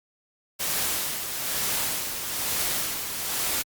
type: noise with tremolo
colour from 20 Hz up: white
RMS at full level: -26 dBFS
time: 0.59-3.63 s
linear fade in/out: 20 ms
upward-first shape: sine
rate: 1.1 Hz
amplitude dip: 50%
effects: Opus 48 kbps